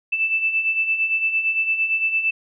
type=beating tone pair; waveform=sine; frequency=2637 / 2645.8 Hz; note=E7 / E7; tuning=0 / +6 cents; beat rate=8.8 Hz; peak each=-26 / -19 dBFS; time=0.12-2.31 s; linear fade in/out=10 ms; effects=none